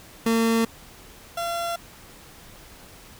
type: tone pair in turn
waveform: 30% pulse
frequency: 227.5 / 683.2 Hz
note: A#3 / F5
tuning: -42 / -38 cents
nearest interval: octave + perfect fifth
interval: 1904 cents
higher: second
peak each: -16 / -23 dBFS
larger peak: first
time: 0.26-0.65 / 1.37-1.76 s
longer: neither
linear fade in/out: 5 ms
effects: pink hiss -47 dBFS RMS until 3.19 s